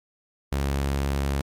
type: tone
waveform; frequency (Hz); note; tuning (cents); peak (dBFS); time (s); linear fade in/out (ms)
sawtooth; 69.3; C#2; 0; -19; 0.52-1.41; 0
effects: MP3 96 kbps